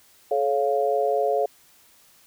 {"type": "chord", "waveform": "sine", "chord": "A augmented", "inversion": "none", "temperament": "equal with one note detuned", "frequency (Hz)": [430, 554.4, 698.5], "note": ["A4", "C#5", "E#5"], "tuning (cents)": [-40, 0, 0], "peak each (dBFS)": -24, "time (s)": [0.31, 1.46], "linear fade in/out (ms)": 5, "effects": ["white hiss -56 dBFS RMS until 2.26 s"]}